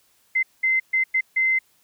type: tone bursts at uneven times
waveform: sine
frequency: 2068 Hz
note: C7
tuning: 21 cents flat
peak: -17 dBFS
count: 5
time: 0.35-0.43 / 0.63-0.8 / 0.93-1.04 / 1.14-1.21 / 1.36-1.59 s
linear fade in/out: 10 ms
effects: white hiss -62 dBFS RMS until 1.83 s